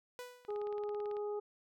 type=tone with exponential decay; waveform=sawtooth; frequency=493.9 Hz; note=B4; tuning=in tune; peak=-38 dBFS; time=0.19-0.65 s; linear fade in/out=0 ms; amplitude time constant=99 ms
type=click train; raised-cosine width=0.3 ms; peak=-39 dBFS; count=14; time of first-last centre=0.45-1.168 s; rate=18.1 Hz
type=harmonic tone; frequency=415.3 Hz; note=G#4; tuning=in tune; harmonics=1 / 2 / 3; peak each=-36 / -47 / -53 dBFS; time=0.48-1.4 s; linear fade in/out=10 ms
effects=none